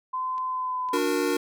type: tone with pitch glide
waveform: sine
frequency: 1026 to 1009.5 Hz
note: C6 to B5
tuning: -34 to +38 cents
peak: -26 dBFS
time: 0.13-0.98 s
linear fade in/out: 10 ms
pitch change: -28 cents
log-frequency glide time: 0.47-0.82 s
type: clicks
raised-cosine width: 0.2 ms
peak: -31 dBFS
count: 2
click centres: 0.381 / 0.888 s
type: chord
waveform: square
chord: D augmented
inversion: none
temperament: equal with one note detuned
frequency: 293.7 / 362.8 / 466.2 Hz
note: D4 / F#4 / A#4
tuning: 0 / -34 / 0 cents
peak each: -28 dBFS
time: 0.93-1.37 s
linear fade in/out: 5 ms
effects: none